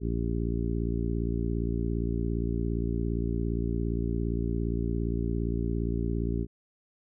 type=harmonic tone; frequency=57.4 Hz; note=A#1; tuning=26 cents flat; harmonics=1 / 2 / 3 / 4 / 5 / 6 / 7; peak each=-30 / -33 / -35 / -36 / -37 / -38 / -38 dBFS; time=0-6.47 s; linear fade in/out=50 ms; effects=none